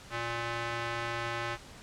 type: tone with band-pass filter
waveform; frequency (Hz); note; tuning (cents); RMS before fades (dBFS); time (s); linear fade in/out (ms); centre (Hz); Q
square; 117.3; A#2; +11; -35; 0.1-1.58; 50; 1700; 0.91
effects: pink hiss -50 dBFS RMS until 1.82 s + low-pass 8000 Hz 12 dB/octave